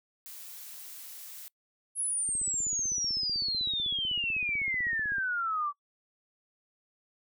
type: noise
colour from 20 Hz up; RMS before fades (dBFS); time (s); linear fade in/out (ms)
blue; -45; 0.26-1.48; 0
type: exponential sweep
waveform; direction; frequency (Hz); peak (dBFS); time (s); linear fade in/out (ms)
sine; down; 10730 to 1141; -28; 1.95-5.73; 50
type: click train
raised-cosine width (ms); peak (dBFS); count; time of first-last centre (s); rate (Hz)
3; -34; 47; 2.29-5.183; 15.9
effects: noise-tail reverb RT60 0.1 s tail -24 dB re dry